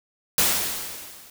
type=noise with level ramp; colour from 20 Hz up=white; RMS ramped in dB=-18 to -48 dBFS; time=0.38-1.3 s; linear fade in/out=2 ms; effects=none